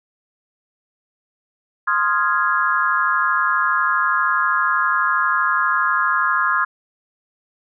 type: chord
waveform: sine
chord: F minor seventh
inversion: second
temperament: equal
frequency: 1046.5 / 1244.5 / 1396.9 / 1661.2 Hz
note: C6 / Eb6 / F6 / Ab6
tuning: 0 / 0 / 0 / 0 cents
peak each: -21 dBFS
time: 1.87-6.65 s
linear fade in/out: 10 ms
effects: none